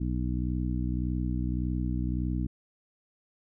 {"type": "harmonic tone", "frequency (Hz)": 61.74, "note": "B1", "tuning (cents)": 0, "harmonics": [1, 2, 3, 4, 5], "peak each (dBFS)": [-30, -33, -35, -36, -37], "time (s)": [0, 2.47], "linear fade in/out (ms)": 10, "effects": []}